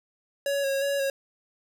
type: tone with vibrato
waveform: square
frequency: 554 Hz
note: C#5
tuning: 1 cent flat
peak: -25 dBFS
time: 0.46-1.1 s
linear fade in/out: 2 ms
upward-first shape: square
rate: 2.8 Hz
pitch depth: 22 cents each way
effects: none